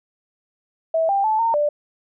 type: tone with pitch steps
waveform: sine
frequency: 650 / 792 / 870 / 915 / 590 Hz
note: E5 / G5 / A5 / A#5 / D5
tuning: -24 / +18 / -20 / -32 / +8 cents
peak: -16 dBFS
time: 0.94-1.69 s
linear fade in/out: 5 ms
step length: 150 ms
effects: none